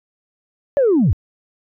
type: linear sweep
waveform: sine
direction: down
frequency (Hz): 587.3 to 65.41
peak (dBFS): -10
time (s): 0.77-1.13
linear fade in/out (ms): 0
effects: tanh soft clip ceiling -8 dBFS